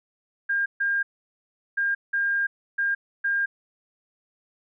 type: tone bursts at uneven times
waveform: sine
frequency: 1608 Hz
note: G6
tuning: 44 cents sharp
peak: -21 dBFS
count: 6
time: 0.49-0.66 / 0.8-1.03 / 1.77-1.95 / 2.13-2.47 / 2.78-2.95 / 3.24-3.46 s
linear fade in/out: 10 ms
effects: none